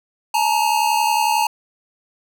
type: tone pair together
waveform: square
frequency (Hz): 858 / 929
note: A5 / A#5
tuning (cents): -44 / -6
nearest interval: minor second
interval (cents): 138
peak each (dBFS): -19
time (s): 0.34-1.47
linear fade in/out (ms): 5
effects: none